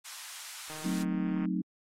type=high-pass noise; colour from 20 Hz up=white; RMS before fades=-42 dBFS; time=0.04-1.04 s; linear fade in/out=20 ms; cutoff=890 Hz; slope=24 dB/octave
type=click train; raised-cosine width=0.5 ms; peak=-31 dBFS; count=118; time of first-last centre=0.7-1.455 s; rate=155 Hz
type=chord; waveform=sine; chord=F# diminished seventh; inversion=none; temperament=equal with one note detuned; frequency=184.25 / 220 / 261.6 / 311.1 Hz; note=F#3 / A3 / C4 / Eb4; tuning=-7 / 0 / 0 / 0 cents; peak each=-31 / -36 / -36 / -35 dBFS; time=0.84-1.62 s; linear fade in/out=10 ms
effects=low-pass 10000 Hz 12 dB/octave + AAC 48 kbps